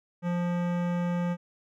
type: tone with hard clipping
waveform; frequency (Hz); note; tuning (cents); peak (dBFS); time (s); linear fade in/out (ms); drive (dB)
sine; 175; F3; +4; -28; 0.22-1.37; 50; 18
effects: none